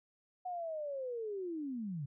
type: linear sweep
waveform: sine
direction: down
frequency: 739 to 130.81 Hz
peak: -37 dBFS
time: 0.45-2.06 s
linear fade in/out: 10 ms
effects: none